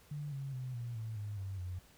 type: tone with pitch steps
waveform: sine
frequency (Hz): 146.83 / 137 / 127.82 / 119.26 / 111.28 / 103.82 / 96.87 / 90.38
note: D3 / C#3 / C3 / A#2 / A2 / G#2 / G2 / F#2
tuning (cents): 0 / -20 / -40 / +40 / +20 / 0 / -20 / -40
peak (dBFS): -38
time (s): 0.11-1.79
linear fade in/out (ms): 5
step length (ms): 210
effects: added 60 Hz sine -69 dBFS peak until 1.97 s + pink hiss -63 dBFS RMS until 1.97 s